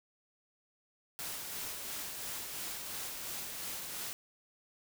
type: noise with tremolo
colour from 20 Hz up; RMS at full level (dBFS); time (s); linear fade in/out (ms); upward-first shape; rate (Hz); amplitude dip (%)
white; -40; 1.19-4.13; 0; sine; 2.9; 30
effects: none